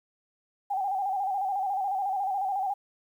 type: tone with vibrato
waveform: sine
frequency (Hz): 781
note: G5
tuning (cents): -7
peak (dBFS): -26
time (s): 0.7-2.74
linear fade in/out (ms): 10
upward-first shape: square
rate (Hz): 14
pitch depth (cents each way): 60
effects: 10-bit